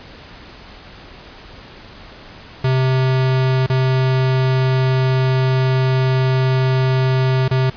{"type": "tone with dropouts", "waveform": "square", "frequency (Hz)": 130.5, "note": "C3", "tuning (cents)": -4, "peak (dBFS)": -14, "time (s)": [2.64, 7.7], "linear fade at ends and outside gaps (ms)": 5, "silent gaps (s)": [[3.664, 3.698], [7.481, 7.51]], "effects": ["pink hiss -39 dBFS RMS until 7.76 s", "resampled to 11025 Hz"]}